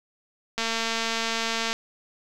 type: click train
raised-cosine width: 0.2 ms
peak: -10 dBFS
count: 262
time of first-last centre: 0.58-1.73 s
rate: 227 Hz
effects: none